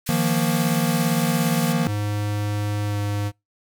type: band-pass noise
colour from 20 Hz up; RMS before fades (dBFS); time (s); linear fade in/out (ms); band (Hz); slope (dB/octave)
white; -33; 0.06-1.73; 10; 1500 to 15000; 24
type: chord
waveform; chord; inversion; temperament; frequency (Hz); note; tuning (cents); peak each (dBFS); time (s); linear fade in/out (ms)
square; Eb suspended second; none; equal with one note detuned; 157.19 / 174.61 / 233.1; Eb3 / F3 / Bb3; +18 / 0 / 0; -24; 0.09-1.87; 0
type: tone with pitch glide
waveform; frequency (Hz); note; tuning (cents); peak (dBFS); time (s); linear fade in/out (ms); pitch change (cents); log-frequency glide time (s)
square; 103.83 to 102.7; G#2 to G#2; 0 to -19; -23; 1.85-3.32; 50; -19; 2.85-2.97
effects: noise-tail reverb RT60 0.2 s tail -26 dB re dry